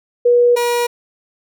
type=tone pair in turn; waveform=sine / 30% pulse; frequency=483.6 / 479.7 Hz; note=B4 / A#4; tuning=-36 / +50 cents; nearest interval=unison; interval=14 cents; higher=first; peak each=-8 / -12 dBFS; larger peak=first; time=0.25-0.56 / 0.56-0.87 s; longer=neither; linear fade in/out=10 ms; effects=none